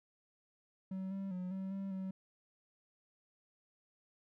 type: tone with pitch steps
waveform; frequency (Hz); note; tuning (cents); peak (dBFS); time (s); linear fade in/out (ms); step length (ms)
triangle; 189.4 / 194.7 / 181.9 / 191 / 195 / 189.7; F#3 / G3 / F#3 / G3 / G3 / F#3; +41 / -12 / -29 / -45 / -9 / +43; -36; 0.91-2.11; 5; 200
effects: none